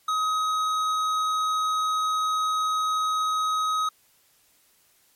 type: tone with tanh clipping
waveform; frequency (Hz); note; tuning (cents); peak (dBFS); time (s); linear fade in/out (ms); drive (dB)
triangle; 1265; D#6; +28; -24; 0.08-3.89; 5; 16
effects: white hiss -62 dBFS RMS until 5.15 s + MP3 64 kbps